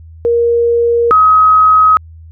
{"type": "tone pair in turn", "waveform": "sine", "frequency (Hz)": [470.4, 1268.6], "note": ["A#4", "D#6"], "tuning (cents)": [16, 33], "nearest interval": "octave + perfect fourth", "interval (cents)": 1717, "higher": "second", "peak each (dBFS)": [-8, -4], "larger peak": "second", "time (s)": [[0.25, 1.11], [1.11, 1.97]], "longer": "neither", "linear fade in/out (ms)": 0, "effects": ["added 81 Hz sine -32 dBFS peak until 2.31 s"]}